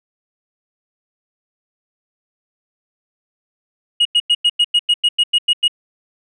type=tone bursts; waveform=sine; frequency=2886 Hz; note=F#7; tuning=44 cents flat; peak=-7 dBFS; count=12; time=4-5.681 s; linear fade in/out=10 ms; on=53 ms; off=95 ms; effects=tanh soft clip ceiling -9 dBFS